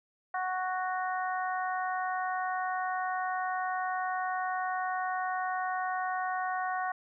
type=harmonic tone; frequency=370 Hz; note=F#4; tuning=in tune; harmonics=2 / 3 / 4 / 5; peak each=-32 / -36 / -38 / -40 dBFS; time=0.34-6.92 s; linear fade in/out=5 ms; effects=none